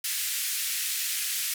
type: band-pass noise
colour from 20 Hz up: white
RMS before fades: -30 dBFS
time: 0.04-1.54 s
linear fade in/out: 5 ms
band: 1800 to 15000 Hz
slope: 24 dB/octave
effects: none